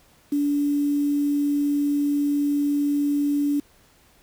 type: tone with quantisation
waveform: sine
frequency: 288.4 Hz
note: D4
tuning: 31 cents flat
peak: -19 dBFS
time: 0.32-3.6 s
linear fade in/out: 5 ms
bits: 7
effects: pink hiss -57 dBFS RMS until 4.22 s